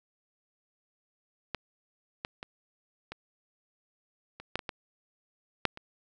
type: clicks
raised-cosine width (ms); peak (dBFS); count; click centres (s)
0.3; -16 / -17 / -23 / -23 / -27 / -13 / -22 / -18 / -7 / -27; 10; 1.547 / 2.249 / 2.429 / 3.12 / 4.4 / 4.556 / 4.592 / 4.692 / 5.653 / 5.774
effects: none